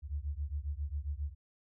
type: beating tone pair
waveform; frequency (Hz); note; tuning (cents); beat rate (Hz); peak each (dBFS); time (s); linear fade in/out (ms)
sine; 69.3 / 76.7; C#2 / D#2; 0 / -24; 7.4; -37 / -38; 0.02-1.35; 50
effects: none